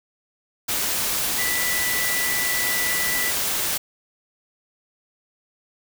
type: tone in noise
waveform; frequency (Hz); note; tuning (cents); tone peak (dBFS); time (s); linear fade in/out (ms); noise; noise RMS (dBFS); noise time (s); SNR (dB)
sine; 1975.5; B6; 0; -25; 1.38-3.31; 10; white; -24; 0.68-3.78; -4
effects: none